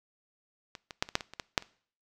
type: clicks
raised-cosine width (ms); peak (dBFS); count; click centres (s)
0.2; -24 / -23 / -9 / -25 / -7 / -21 / -26 / -17 / -6 / -29; 10; 0.752 / 0.908 / 1.025 / 1.089 / 1.154 / 1.208 / 1.336 / 1.398 / 1.578 / 1.624
effects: noise-tail reverb RT60 0.5 s tail -23 dB re dry